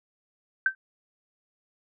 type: tone with exponential decay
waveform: sine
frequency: 1553 Hz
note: G6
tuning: 17 cents flat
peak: -15 dBFS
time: 0.66-0.75 s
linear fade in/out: 2 ms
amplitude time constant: 19 ms
effects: none